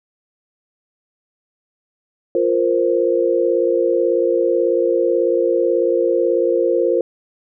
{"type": "chord", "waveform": "sine", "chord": "F suspended fourth", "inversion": "none", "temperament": "just", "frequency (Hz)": [349.2, 465.6, 523.8], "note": ["F4", "Bb4", "C5"], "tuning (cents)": [0, -2, 2], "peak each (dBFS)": -18, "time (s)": [2.35, 7.01], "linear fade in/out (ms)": 2, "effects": []}